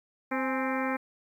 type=harmonic tone with a mistuned harmonic; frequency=261.6 Hz; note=C4; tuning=in tune; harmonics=1 / 2 / 3 / 4 / 5 / 6 / 7 / 8 / 9; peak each=-31 / -34 / -36 / -37 / -38 / -39 / -39 / -40 / -41 dBFS; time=0.31-0.97 s; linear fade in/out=10 ms; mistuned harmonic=3; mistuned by=+79 cents; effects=10-bit